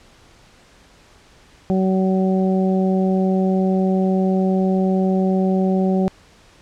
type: harmonic tone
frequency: 188.8 Hz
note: F#3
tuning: 35 cents sharp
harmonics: 1 / 2 / 3 / 4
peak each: -16 / -22 / -26 / -28 dBFS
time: 1.7-6.08 s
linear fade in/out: 0 ms
effects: pink hiss -50 dBFS RMS until 6.61 s + low-pass 7000 Hz 12 dB/octave